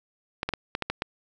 clicks, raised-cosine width 0.3 ms, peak -11 dBFS, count 7, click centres 0.431 / 0.49 / 0.537 / 0.751 / 0.823 / 0.9 / 1.021 s, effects none

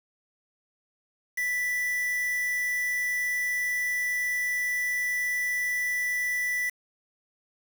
triangle tone with quantisation, 1975.5 Hz, B6, in tune, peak -24 dBFS, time 1.37-6.7 s, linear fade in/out 10 ms, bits 6, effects none

